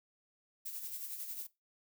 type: noise with tremolo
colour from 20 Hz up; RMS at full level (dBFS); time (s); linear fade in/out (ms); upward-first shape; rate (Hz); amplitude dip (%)
violet; -41; 0.65-1.47; 10; sine; 11; 50
effects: noise-tail reverb RT60 0.2 s tail -18 dB re dry